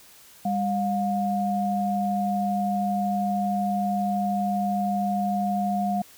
sine tone pair together, 200 / 712.7 Hz, G3 / F5, +35 / +35 cents, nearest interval octave + minor seventh, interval 2200 cents, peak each -25 dBFS, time 0.45-6.02 s, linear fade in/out 5 ms, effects white hiss -51 dBFS RMS until 6.17 s

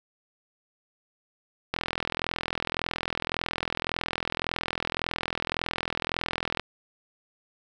click train, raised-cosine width 0.3 ms, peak -11 dBFS, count 204, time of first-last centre 1.74-6.596 s, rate 41.8 Hz, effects none

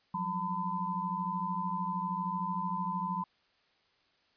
sine tone cluster, 175.2 / 188.3 / 906 / 1007 Hz, F3 / F#3 / A#5 / B5, +6 / +31 / -50 / +33 cents, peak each -39 / -39 / -38 / -34 dBFS, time 0.14-3.24 s, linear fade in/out 5 ms, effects white hiss -70 dBFS RMS until 4.36 s + resampled to 11025 Hz

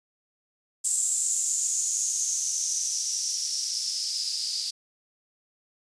violet noise with band-pass filter sweep, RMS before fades -28 dBFS, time 0.84-4.71 s, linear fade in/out 10 ms, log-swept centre 7700 to 4700 Hz, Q 7.7, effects resampled to 22050 Hz

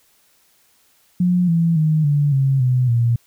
sine tone with pitch steps, 178.8 / 166.83 / 155.65 / 145.23 / 135.51 / 126.43 / 117.96 Hz, F3 / E3 / D#3 / D3 / C#3 / B2 / A#2, +41 / +21 / +1 / -19 / -39 / +41 / +21 cents, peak -13 dBFS, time 1.2-3.16 s, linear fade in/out 5 ms, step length 280 ms, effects white hiss -58 dBFS RMS until 3.26 s

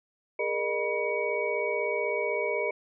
sine tone cluster, 412.3 / 468.3 / 607 / 972 / 2254 Hz, G#4 / A#4 / D#5 / B5 / C#7, -13 / +8 / -43 / -28 / +28 cents, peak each -32 / -32 / -32 / -37 / -32 dBFS, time 0.39-2.71 s, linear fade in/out 5 ms, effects none

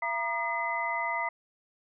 sine tone cluster, 680 / 944 / 1214 / 2029 Hz, F5 / A#5 / D#6 / B6, -46 / +22 / -43 / +46 cents, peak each -36 / -32 / -37 / -32 dBFS, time 0.02-1.29 s, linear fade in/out 5 ms, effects none

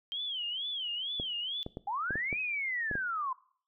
sine tone with vibrato, 3136 Hz, G7, in tune, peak -33 dBFS, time 0.12-1.63 s, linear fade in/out 0 ms, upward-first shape sine, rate 2.2 Hz, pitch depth 180 cents each way
clicks, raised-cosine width 2 ms, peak -24 dBFS, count 8, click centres 1.199 / 1.664 / 1.771 / 2.107 / 2.156 / 2.328 / 2.913 / 2.954 s
sine linear two-way sweep, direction up then down, 766 to 2561 to 1002 Hz, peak -31 dBFS, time 1.87-3.33 s, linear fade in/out 5 ms, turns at 2.4 s
effects noise-tail reverb RT60 0.5 s tail -20 dB re dry

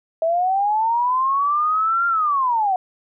sine linear two-way sweep, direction up then down, 641 to 1396.9 to 723 Hz, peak -16 dBFS, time 0.22-2.76 s, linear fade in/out 2 ms, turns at 2.07 s, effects none

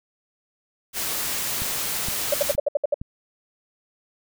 white noise, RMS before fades -27 dBFS, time 0.93-2.56 s, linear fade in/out 50 ms
click train, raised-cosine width 5 ms, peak -20 dBFS, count 4, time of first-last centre 1.62-3.015 s, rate 2.15 Hz
sine tone bursts, 578 Hz, D5, 28 cents flat, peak -16 dBFS, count 8, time 2.32-2.943 s, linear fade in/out 5 ms, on 21 ms, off 65 ms
effects none

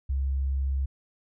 sine tone, 67.6 Hz, C#2, 43 cents flat, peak -24 dBFS, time 0.09-0.86 s, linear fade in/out 10 ms, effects none

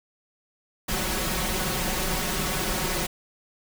pink noise with comb filter, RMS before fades -27 dBFS, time 0.88-3.07 s, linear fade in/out 10 ms, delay 5.4 ms, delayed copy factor +0.8, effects none

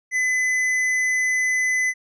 triangle tone with hard clipping, 2015 Hz, B6, 34 cents sharp, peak -20 dBFS, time 0.11-1.94 s, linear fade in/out 50 ms, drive 11 dB, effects none

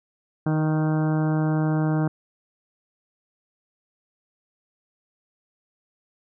harmonic tone with a mistuned harmonic, 155.56 Hz, D#3, in tune, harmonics 1 / 2 / 3 / 4 / 5 / 6 / 7 / 8 / 9 / 10, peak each -21 / -25 / -35 / -34 / -35 / -40 / -41 / -43 / -41 / -42 dBFS, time 0.46-2.08 s, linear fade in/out 5 ms, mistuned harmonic 3, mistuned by +16 cents, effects none

